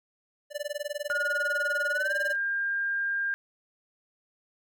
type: tone with tremolo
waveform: square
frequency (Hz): 587.3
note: D5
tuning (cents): 0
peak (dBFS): -29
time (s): 0.5-2.36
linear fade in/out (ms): 50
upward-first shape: sine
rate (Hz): 20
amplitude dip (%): 100
type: tone with pitch glide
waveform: sine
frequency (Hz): 1436 to 1602.6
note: F6 to G6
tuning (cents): +48 to +38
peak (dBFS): -26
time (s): 1.1-3.34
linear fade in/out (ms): 0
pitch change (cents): +190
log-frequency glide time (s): 1.91-2.13
effects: none